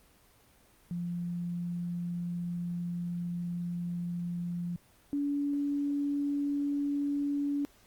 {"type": "tone pair in turn", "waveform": "sine", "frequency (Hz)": [173.9, 285.8], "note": ["F3", "D4"], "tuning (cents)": [-7, -47], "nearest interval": "major sixth", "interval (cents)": 860, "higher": "second", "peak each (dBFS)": [-32, -28], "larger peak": "second", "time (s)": [[0.91, 4.76], [5.13, 7.65]], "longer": "first", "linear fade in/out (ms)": 0, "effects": ["pink hiss -62 dBFS RMS until 7.86 s", "Opus 24 kbps"]}